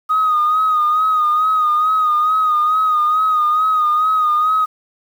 sine tone with vibrato, 1245 Hz, D#6, 1 cent sharp, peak -11 dBFS, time 0.09-4.66 s, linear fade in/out 20 ms, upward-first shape sine, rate 2.3 Hz, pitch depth 45 cents each way, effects tanh soft clip ceiling -8 dBFS + 7-bit

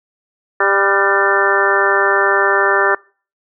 harmonic tone with a mistuned harmonic, 197.9 Hz, G3, 17 cents sharp, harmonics 2 / 3 / 4 / 5 / 6 / 7 / 8 / 9, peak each -18 / -21 / -22 / -21 / -19 / -19 / -20 / -17 dBFS, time 0.6-2.95 s, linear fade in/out 5 ms, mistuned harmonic 8, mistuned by -57 cents, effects noise-tail reverb RT60 0.4 s tail -26 dB re dry

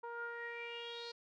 sawtooth tone with low-pass filter sweep, 470.4 Hz, A#4, 16 cents sharp, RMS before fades -45 dBFS, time 0.03-1.12 s, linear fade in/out 10 ms, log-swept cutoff 1100 to 4500 Hz, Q 7.4, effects none

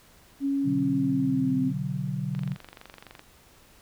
sine tone with pitch glide, 277.2 to 260.1 Hz, C#4 to C4, 0 to -10 cents, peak -23 dBFS, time 0.4-1.73 s, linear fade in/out 50 ms, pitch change -110 cents, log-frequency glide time 0.69-1.59 s
sine chord, B minor, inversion none, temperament equal with one note detuned, 123.47 / 144.64 / 185 Hz, B2 / D3 / F#3, 0 / -26 / 0 cents, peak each -34 / -30 / -32 dBFS, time 0.63-2.57 s, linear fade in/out 50 ms
click train, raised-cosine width 0.3 ms, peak -27 dBFS, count 21, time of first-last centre 2.35-3.194 s, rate 23.7 Hz
effects pink hiss -56 dBFS RMS until 3.81 s

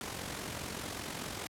pink noise with amplitude modulation, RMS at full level -37 dBFS, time 0.01-1.47 s, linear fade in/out 0 ms, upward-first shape sine, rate 44.9 Hz, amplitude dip 55%, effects high-pass 80 Hz 12 dB/octave + low-pass 12000 Hz 12 dB/octave

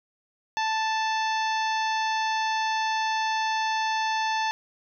harmonic tone, 880 Hz, A5, in tune, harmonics 1 / 2 / 3 / 4 / 5 / 6 / 7, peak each -25 / -31 / -35 / -37 / -39 / -41 / -42 dBFS, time 0.57-4.51 s, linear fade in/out 0 ms, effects none

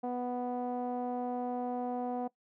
sawtooth tone with low-pass filter, 246.9 Hz, B3, in tune, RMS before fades -35 dBFS, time 0.03-2.28 s, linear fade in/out 10 ms, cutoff 720 Hz, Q 3.8, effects noise-tail reverb RT60 0.1 s tail -20 dB re dry

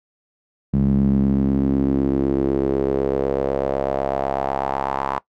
sawtooth tone with band-pass filter sweep, 68 Hz, C#2, 33 cents flat, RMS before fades -20 dBFS, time 0.73-5.19 s, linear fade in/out 10 ms, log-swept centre 180 to 980 Hz, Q 3.5, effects noise-tail reverb RT60 0.1 s tail -20 dB re dry

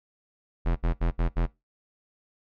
square tone bursts, 42.53 Hz, F1, 45 cents flat, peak -22 dBFS, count 5, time 0.65-1.468 s, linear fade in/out 20 ms, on 110 ms, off 67 ms, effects noise-tail reverb RT60 0.2 s tail -20 dB re dry + low-pass 2000 Hz 12 dB/octave

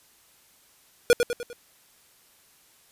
square tone with echo, 480.9 Hz, B4, 46 cents flat, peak -14 dBFS, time 1.1-1.13 s, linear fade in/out 0 ms, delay 100 ms, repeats 4, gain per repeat -6 dB, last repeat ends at 1.53 s, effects white hiss -59 dBFS RMS until 2.91 s + resampled to 32000 Hz

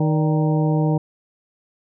harmonic tone with a mistuned harmonic, 155.56 Hz, D#3, in tune, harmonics 1 / 2 / 3 / 4 / 5 / 6, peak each -17 / -23 / -27 / -29 / -31 / -33 dBFS, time 0-0.98 s, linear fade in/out 5 ms, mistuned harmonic 4, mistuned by -94 cents, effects none

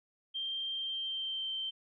sine tone with pitch glide, 3167 to 3120 Hz, G7 to G7, +17 to -9 cents, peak -34 dBFS, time 0.34-1.71 s, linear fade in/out 20 ms, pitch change -26 cents, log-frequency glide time 0.72-1.51 s, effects none

